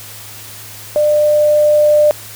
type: tone with level ramp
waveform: sine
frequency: 598 Hz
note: D5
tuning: 31 cents sharp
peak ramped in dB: -9 to -6 dBFS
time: 0.96-2.11 s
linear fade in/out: 0 ms
effects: added 106 Hz sine -39 dBFS peak until 2.35 s + white hiss -33 dBFS RMS until 2.35 s